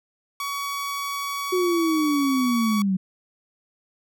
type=tone; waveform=sawtooth; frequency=1128 Hz; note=C#6; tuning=30 cents sharp; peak=-23 dBFS; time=0.4-2.82 s; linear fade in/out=2 ms
type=linear sweep; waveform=sine; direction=down; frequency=370 to 183.8 Hz; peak=-19 dBFS; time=1.52-2.97 s; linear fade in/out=10 ms
effects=none